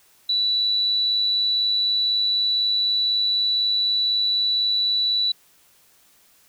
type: tone with amplitude modulation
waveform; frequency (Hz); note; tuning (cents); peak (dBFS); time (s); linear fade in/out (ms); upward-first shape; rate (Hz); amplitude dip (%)
sine; 3951; B7; 0; -17; 0.29-5.32; 5; sine; 104; 25
effects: white hiss -57 dBFS RMS until 6.48 s